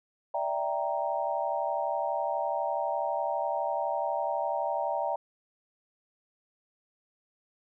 sine chord, E half-diminished seventh, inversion third, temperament equal, 587.3 / 659.3 / 784 / 932.3 Hz, D5 / E5 / G5 / Bb5, 0 / 0 / 0 / 0 cents, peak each -33 dBFS, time 0.34-5.16 s, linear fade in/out 5 ms, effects none

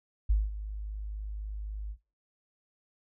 sine tone with ADSR envelope, 51.91 Hz, G#1, in tune, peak -20 dBFS, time 0.29-1.97 s, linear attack 13 ms, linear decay 200 ms, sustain -14 dB, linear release 64 ms, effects noise-tail reverb RT60 0.3 s tail -23 dB re dry

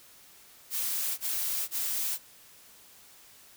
blue noise bursts, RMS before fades -31 dBFS, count 3, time 0.7-2.186 s, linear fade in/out 50 ms, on 480 ms, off 23 ms, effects white hiss -55 dBFS RMS until 3.56 s

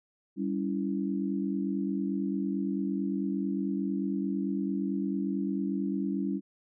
sine chord, C# diminished, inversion second, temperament equal with one note detuned, 196 / 280.7 / 329.6 Hz, G3 / C#4 / E4, 0 / +22 / 0 cents, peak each -31 / -32 / -35 dBFS, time 0.36-6.41 s, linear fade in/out 50 ms, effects none

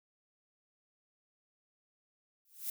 violet noise with exponential growth, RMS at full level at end -34 dBFS, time 2.45-2.7 s, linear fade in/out 2 ms, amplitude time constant 53 ms, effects none

